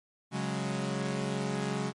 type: chord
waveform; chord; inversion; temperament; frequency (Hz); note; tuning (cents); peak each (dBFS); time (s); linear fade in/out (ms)
sawtooth; C# suspended fourth; none; equal; 138.59 / 185 / 207.7; C#3 / F#3 / G#3; 0 / 0 / 0; -31; 0.31-1.93; 50
effects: low-pass 11000 Hz 12 dB/octave + MP3 48 kbps